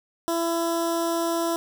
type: tone with notch filter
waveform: 15% pulse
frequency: 335 Hz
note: E4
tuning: 28 cents sharp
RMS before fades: -25 dBFS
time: 0.28-1.56 s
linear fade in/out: 0 ms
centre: 2300 Hz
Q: 0.65
effects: none